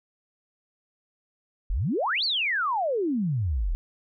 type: exponential two-way sweep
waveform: sine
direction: up then down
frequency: 35.95 to 4699 to 35.95 Hz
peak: -23 dBFS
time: 1.7-3.75 s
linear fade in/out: 0 ms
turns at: 2.24 s
effects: none